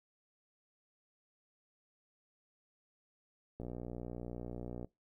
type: click train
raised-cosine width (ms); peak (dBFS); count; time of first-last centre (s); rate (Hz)
2; -30; 76; 3.6-4.846; 60.2
effects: noise-tail reverb RT60 0.2 s tail -23 dB re dry